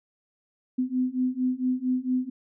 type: beating tone pair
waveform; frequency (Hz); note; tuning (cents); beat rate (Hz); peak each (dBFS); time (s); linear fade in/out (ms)
sine; 252 / 256.4; B3 / C4; +35 / -35; 4.4; -27 / -26; 0.78-2.3; 10
effects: none